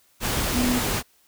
sine tone in noise, 246.9 Hz, B3, in tune, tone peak -21 dBFS, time 0.52-0.82 s, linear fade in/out 50 ms, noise pink, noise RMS -25 dBFS, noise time 0.2-1.03 s, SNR +1 dB, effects white hiss -61 dBFS RMS until 1.27 s

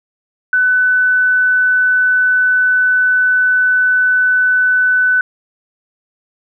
sine tone, 1500 Hz, F#6, 23 cents sharp, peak -9 dBFS, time 0.53-5.21 s, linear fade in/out 2 ms, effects none

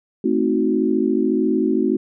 sine chord, A diminished seventh, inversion none, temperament equal with one note detuned, 220 / 261.6 / 316.4 / 370 Hz, A3 / C4 / Eb4 / Gb4, 0 / 0 / +29 / 0 cents, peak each -22 / -21 / -21 / -21 dBFS, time 0.24-1.97 s, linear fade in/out 5 ms, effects none

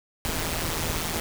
pink noise with amplitude modulation, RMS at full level -25 dBFS, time 0.25-1.2 s, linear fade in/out 0 ms, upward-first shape sine, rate 162 Hz, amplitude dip 75%, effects none

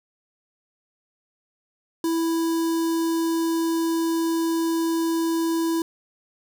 square tone with notch filter, 329.6 Hz, E4, in tune, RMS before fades -23 dBFS, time 2.04-5.82 s, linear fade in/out 2 ms, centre 2200 Hz, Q 0.81, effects none

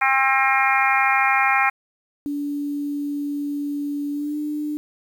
harmonic tone, 267.4 Hz, C4, 38 cents sharp, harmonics 3 / 4 / 5 / 6 / 7 / 8 / 9, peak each -21 / -24 / -23 / -27 / -24 / -24 / -23 dBFS, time 0.01-1.7 s, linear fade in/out 10 ms
sine tone with pitch glide, 288.5 to 298.5 Hz, D4 to D4, -31 to +28 cents, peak -23 dBFS, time 2.26-4.77 s, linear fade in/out 0 ms, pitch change +59 cents, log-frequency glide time 4.12-4.37 s
effects 8-bit

